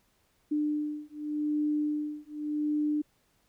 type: beating tone pair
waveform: sine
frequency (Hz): 298.8 / 299.66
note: D4 / D4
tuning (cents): +30 / +35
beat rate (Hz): 0.86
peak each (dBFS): -31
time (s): 0.51-3.02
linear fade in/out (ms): 10
effects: pink hiss -70 dBFS RMS until 3.48 s